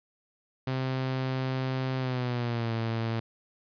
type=tone with pitch glide; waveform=sawtooth; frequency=130.81 to 113.88 Hz; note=C3 to A#2; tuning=0 to -40 cents; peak=-24 dBFS; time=0.67-3.2 s; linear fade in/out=5 ms; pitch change=-240 cents; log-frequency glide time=1.98-2.72 s; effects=resampled to 11025 Hz + 11-bit